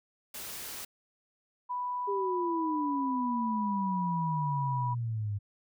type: noise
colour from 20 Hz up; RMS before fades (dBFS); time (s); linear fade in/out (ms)
white; -41; 0.34-0.85; 5
type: tone with pitch glide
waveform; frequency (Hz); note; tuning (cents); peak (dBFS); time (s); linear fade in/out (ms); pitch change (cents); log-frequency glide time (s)
sine; 987.8 to 977; B5 to B5; 0 to -19; -31; 1.69-4.95; 20; -19; 3.16-3.94
type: exponential sweep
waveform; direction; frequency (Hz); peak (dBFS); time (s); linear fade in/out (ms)
sine; down; 407.4 to 100; -30; 2.07-5.39; 20
effects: none